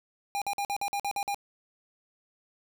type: tone bursts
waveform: square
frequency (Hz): 807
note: G#5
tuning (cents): -50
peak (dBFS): -29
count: 9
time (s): 0.35-1.345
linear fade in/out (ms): 0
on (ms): 67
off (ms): 49
effects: none